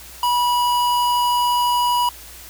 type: tone with notch filter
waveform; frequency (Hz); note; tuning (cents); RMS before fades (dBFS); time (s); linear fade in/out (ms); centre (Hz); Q
square; 974; B5; -24; -18; 0.23-2.09; 2; 7900; 1.8
effects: added 60 Hz sine -45 dBFS peak until 2.49 s + white hiss -40 dBFS RMS until 2.49 s